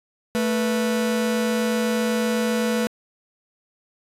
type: tone pair together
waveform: 45% pulse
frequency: 221 / 489.9 Hz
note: A3 / B4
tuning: +8 / -14 cents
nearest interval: octave + major second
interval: 1378 cents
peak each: -22 / -24 dBFS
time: 0.35-2.87 s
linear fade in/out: 0 ms
effects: resampled to 32000 Hz